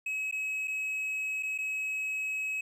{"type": "tone with dropouts", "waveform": "triangle", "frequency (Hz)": 2560, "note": "D#7", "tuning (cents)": 49, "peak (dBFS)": -29, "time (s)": [0.06, 2.61], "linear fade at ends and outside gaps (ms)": 5, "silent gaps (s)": [[0.313, 0.324], [0.675, 0.679], [1.427, 1.431], [1.579, 1.585]], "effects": []}